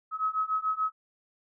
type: beating tone pair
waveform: sine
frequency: 1277 / 1283.9 Hz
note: D#6 / E6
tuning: +45 / -46 cents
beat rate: 6.9 Hz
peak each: -30 / -29 dBFS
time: 0.11-0.92 s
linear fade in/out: 50 ms
effects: none